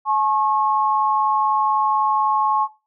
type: tone pair together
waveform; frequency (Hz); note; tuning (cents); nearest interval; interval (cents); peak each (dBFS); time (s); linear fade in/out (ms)
sine; 856 / 1088; A5 / C#6; -48 / -33; major third; 415; -19; 0.05-2.68; 50
effects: noise-tail reverb RT60 0.3 s tail -18 dB re dry